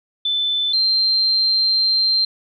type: tone pair in turn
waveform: sine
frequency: 3519 / 4153 Hz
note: A7 / C8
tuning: 0 / -14 cents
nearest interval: minor third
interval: 286 cents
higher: second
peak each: -17 / -14 dBFS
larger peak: second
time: 0.25-0.73 / 0.73-2.25 s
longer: second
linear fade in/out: 5 ms
effects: none